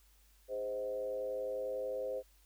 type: tone with frequency modulation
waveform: sine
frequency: 520 Hz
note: C5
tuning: 11 cents flat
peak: -35 dBFS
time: 0.48-2.23 s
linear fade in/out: 50 ms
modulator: 111 Hz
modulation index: 0.75
effects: added 50 Hz sine -64 dBFS peak until 2.45 s + white hiss -69 dBFS RMS until 2.45 s